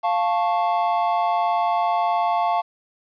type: chord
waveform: triangle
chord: F augmented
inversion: none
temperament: equal with one note detuned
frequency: 698.5 / 880 / 1103 Hz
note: F5 / A5 / C#6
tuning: 0 / 0 / -9 cents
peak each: -19 / -21 / -24 dBFS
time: 0.03-2.62 s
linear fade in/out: 20 ms
effects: resampled to 11025 Hz + 9-bit